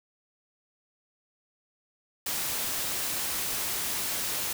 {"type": "noise", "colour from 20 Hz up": "white", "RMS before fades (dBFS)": -31, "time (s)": [2.26, 4.53], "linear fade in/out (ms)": 5, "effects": []}